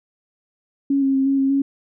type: tone with pitch steps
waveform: sine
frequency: 277.1 / 270.8 / 268.2 / 273.9 / 270.3 / 276 Hz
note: C#4 / C#4 / C4 / C#4 / C#4 / C#4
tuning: -1 / -40 / +43 / -21 / -44 / -7 cents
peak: -15 dBFS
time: 0.9-1.62 s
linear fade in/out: 5 ms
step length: 120 ms
effects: none